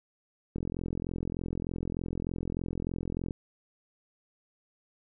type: click train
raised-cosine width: 3 ms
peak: -21 dBFS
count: 120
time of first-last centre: 0.56-3.308 s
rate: 43.3 Hz
effects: none